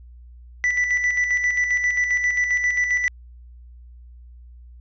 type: tone with tremolo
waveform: triangle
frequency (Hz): 1975.5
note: B6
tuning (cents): 0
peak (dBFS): -15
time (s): 0.64-3.08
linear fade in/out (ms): 0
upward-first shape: square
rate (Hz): 7.5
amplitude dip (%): 45
effects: added 60 Hz sine -41 dBFS peak until 4.8 s + resampled to 16000 Hz